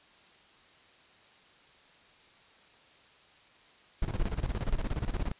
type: noise with tremolo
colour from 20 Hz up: brown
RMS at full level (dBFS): -29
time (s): 4.02-5.32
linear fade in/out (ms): 5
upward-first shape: square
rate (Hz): 17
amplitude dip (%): 75
effects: white hiss -59 dBFS RMS until 5.39 s + resampled to 8000 Hz